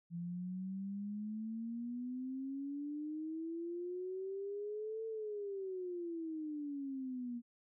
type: exponential two-way sweep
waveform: sine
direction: up then down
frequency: 168.9 to 449.2 to 235.5 Hz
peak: -39 dBFS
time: 0.1-7.42 s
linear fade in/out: 50 ms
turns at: 5.06 s
effects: none